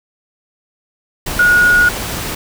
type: tone in noise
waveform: sine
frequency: 1447 Hz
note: F#6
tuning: 39 cents flat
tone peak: -7 dBFS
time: 1.39-1.89 s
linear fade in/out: 5 ms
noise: pink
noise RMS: -22 dBFS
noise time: 1.26-2.35 s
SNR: +12 dB
effects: none